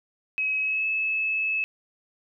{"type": "tone with pitch glide", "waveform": "sine", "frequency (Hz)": [2553, 2599], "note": ["D#7", "E7"], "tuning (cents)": [44, -25], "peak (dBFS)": -23, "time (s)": [0.38, 1.64], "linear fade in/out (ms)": 0, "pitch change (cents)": 31, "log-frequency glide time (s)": [0.6, 0.86], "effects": []}